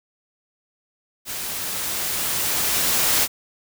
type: noise with level ramp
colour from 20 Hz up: white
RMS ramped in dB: -30 to -18 dBFS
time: 1.25-3.28 s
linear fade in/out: 50 ms
effects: none